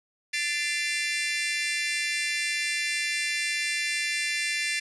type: tone cluster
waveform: sawtooth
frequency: 1753 / 2059 / 2370 / 2744 Hz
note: A6 / C7 / D7 / F7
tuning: -7 / -28 / +15 / -31 cents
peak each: -28 / -28 / -28 / -30 dBFS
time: 0.33-4.8 s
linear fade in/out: 10 ms
effects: resampled to 22050 Hz + 10-bit